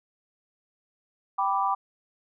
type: chord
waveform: sine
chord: G major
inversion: none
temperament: equal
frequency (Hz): 784 / 987.8 / 1174.7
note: G5 / B5 / D6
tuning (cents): 0 / 0 / 0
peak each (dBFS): -27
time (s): 1.38-1.75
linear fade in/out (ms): 10
effects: none